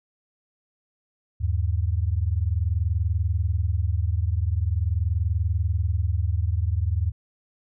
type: tone pair together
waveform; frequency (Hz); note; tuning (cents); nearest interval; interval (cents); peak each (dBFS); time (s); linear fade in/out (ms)
sine; 78.17 / 98.6; D#2 / G2; +9 / +11; major third; 402; -23 / -24; 1.4-7.12; 20
effects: none